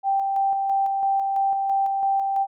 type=tone with tremolo; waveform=sine; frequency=784 Hz; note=G5; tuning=in tune; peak=-18 dBFS; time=0.03-2.47 s; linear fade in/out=50 ms; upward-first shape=square; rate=3 Hz; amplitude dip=30%; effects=none